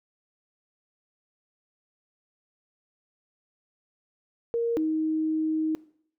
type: tone pair in turn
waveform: sine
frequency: 466.2 / 314.5 Hz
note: A#4 / D#4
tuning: 0 / +19 cents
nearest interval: perfect fifth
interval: 681 cents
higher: first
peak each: -23 dBFS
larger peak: neither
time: 4.54-4.77 / 4.77-5.75 s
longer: second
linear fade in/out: 0 ms
effects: noise-tail reverb RT60 0.6 s tail -20 dB re dry